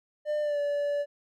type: tone with pitch glide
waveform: triangle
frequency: 599 to 577.6 Hz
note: D5 to D5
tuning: +34 to -29 cents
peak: -24 dBFS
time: 0.25-1.06 s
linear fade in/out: 50 ms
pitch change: -63 cents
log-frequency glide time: 0.41-0.59 s
effects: none